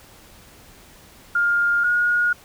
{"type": "tone pair in turn", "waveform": "sine", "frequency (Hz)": [1409, 1438.6], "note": ["F6", "F#6"], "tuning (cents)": [15, -49], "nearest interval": "unison", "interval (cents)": 36, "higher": "second", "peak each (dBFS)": [-16, -16], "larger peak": "neither", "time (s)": [[1.35, 1.84], [1.84, 2.33]], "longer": "neither", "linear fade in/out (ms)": 5, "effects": ["pink hiss -48 dBFS RMS until 2.44 s"]}